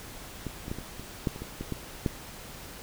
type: clicks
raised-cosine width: 3 ms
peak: -20 / -23 / -19 / -24 / -29 / -13 / -27 / -23 / -21 / -18 / -13 dBFS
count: 11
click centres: 0.467 / 0.681 / 0.715 / 0.786 / 0.996 / 1.272 / 1.361 / 1.42 / 1.61 / 1.723 / 2.062 s
effects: pink hiss -44 dBFS RMS until 2.82 s